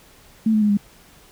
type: tone with pitch steps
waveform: sine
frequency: 220.8 / 214.8 / 208.9 / 203.2 Hz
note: A3 / A3 / G#3 / G#3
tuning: +6 / -41 / +10 / -38 cents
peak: -14 dBFS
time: 0.46-0.772 s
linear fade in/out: 5 ms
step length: 78 ms
effects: pink hiss -50 dBFS RMS until 1.31 s